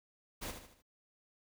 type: noise with echo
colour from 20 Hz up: pink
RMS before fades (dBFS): -41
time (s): 0.41-0.52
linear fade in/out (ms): 20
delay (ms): 76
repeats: 4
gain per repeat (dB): -7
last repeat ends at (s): 0.824
effects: none